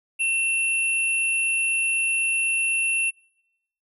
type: tone pair together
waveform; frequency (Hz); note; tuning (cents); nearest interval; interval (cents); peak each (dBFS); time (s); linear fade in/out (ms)
sine; 2700 / 10772; E7 / E9; +41 / +36; 2 octaves; 2395; -21 / -29; 0.19-3.11; 20
effects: noise-tail reverb RT60 0.9 s tail -26 dB re dry